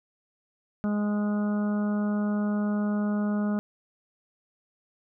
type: harmonic tone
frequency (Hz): 207.7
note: G#3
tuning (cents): 0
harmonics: 1 / 2 / 3 / 4 / 5 / 6 / 7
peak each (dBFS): -24 / -39 / -37 / -44 / -47 / -42 / -44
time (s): 0.84-3.59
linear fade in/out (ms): 0
effects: none